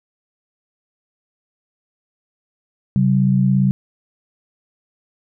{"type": "tone pair together", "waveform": "sine", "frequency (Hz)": [133.84, 191.4], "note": ["C3", "G3"], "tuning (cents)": [40, -41], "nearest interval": "tritone", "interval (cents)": 619, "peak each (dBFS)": -15, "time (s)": [2.96, 3.71], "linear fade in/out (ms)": 0, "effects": []}